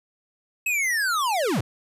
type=linear sweep; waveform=square; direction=down; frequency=2606 to 80.3 Hz; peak=-22 dBFS; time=0.66-1.61 s; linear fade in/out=5 ms; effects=resampled to 32000 Hz